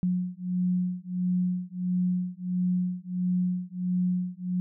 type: beating tone pair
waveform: sine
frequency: 180 / 181.5 Hz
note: F#3 / F#3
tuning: -47 / -33 cents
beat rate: 1.5 Hz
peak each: -28 dBFS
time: 0.03-4.6 s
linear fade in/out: 0 ms
effects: none